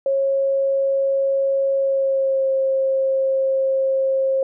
sine tone with pitch glide, 545 to 534.7 Hz, C#5 to C5, -29 to +37 cents, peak -16 dBFS, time 0.06-4.43 s, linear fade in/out 2 ms, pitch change -34 cents, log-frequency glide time 1.77-2.49 s, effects none

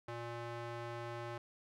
square tone with band-pass filter, 118.2 Hz, A#2, 24 cents sharp, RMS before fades -44 dBFS, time 0.08-1.38 s, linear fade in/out 5 ms, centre 950 Hz, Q 0.6, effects none

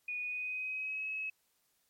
sine tone with pitch glide, 2465 to 2571 Hz, D#7 to E7, -17 to -44 cents, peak -35 dBFS, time 0.08-1.3 s, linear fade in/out 5 ms, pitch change +73 cents, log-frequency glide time 0.19-1.08 s, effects white hiss -75 dBFS RMS until 1.89 s + MP3 64 kbps

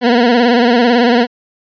20% pulse tone with vibrato, 240 Hz, B3, 49 cents flat, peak -3 dBFS, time 0.01-1.27 s, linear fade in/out 50 ms, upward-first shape sine, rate 18 Hz, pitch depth 75 cents each way, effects resampled to 11025 Hz

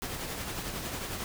pink noise with tremolo, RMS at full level -35 dBFS, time 0.02-1.24 s, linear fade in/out 0 ms, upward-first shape triangle, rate 11 Hz, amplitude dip 40%, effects none

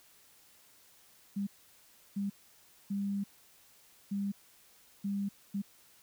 sine tone bursts at uneven times, 199.7 Hz, G3, 32 cents sharp, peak -31 dBFS, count 6, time 1.36-1.47 / 2.16-2.3 / 2.9-3.24 / 4.11-4.32 / 5.04-5.29 / 5.54-5.62 s, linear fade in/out 10 ms, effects white hiss -62 dBFS RMS until 6.02 s

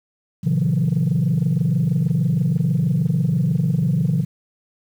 sine chord, F# dominant seventh, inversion first, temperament equal, 116.54 / 138.59 / 164.81 / 185 Hz, A#2 / C#3 / E3 / F#3, 0 / 0 / 0 / 0 cents, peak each -24 / -19 / -18 / -23 dBFS, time 0.43-4.25 s, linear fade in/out 20 ms, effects tanh soft clip ceiling -11 dBFS + 8-bit

